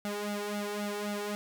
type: tone with flanger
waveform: sawtooth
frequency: 206.2 Hz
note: G#3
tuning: 12 cents flat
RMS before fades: -35 dBFS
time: 0.05-1.35 s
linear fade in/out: 0 ms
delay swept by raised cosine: 1.4 to 2.26 ms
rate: 3.8 Hz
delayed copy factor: +0.95
effects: none